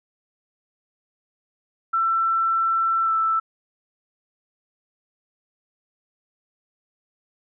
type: tone with pitch glide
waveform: sine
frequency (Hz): 1340 to 1323.1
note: E6 to E6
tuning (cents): +28 to +6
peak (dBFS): -18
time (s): 1.93-3.4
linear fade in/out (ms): 10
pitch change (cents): -22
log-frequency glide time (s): 3.03-3.12
effects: none